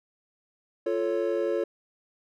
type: chord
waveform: triangle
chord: F augmented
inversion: none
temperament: equal with one note detuned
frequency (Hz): 348.2 / 440 / 554.4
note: F4 / A4 / C#5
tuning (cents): -5 / 0 / 0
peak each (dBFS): -27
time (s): 0.86-1.64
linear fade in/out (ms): 5
effects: none